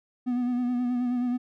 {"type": "tone with vibrato", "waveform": "triangle", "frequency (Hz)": 246.2, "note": "B3", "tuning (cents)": -5, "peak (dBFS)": -22, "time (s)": [0.26, 1.38], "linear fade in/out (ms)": 20, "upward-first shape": "sine", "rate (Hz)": 9.4, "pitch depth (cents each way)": 34, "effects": []}